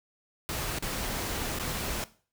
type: noise with dropouts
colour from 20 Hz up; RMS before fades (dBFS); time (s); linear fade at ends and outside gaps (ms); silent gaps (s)
pink; -33; 0.49-2.04; 0; 0.786-0.825 / 1.587-1.597
effects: noise-tail reverb RT60 0.4 s tail -17 dB re dry